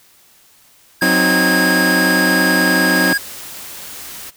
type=tone; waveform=square; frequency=1636 Hz; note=G#6; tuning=26 cents flat; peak=-15 dBFS; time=1.01-3.18 s; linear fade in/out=10 ms
type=chord; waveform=sawtooth; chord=C diminished; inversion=second; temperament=equal with one note detuned; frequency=184.36 / 261.6 / 311.1 Hz; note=Gb3 / C4 / Eb4; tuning=-6 / 0 / 0 cents; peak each=-15 dBFS; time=1.02-3.13 s; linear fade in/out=2 ms
type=noise; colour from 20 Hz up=white; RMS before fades=-32 dBFS; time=2.94-4.31 s; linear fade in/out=20 ms
effects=white hiss -50 dBFS RMS until 4.36 s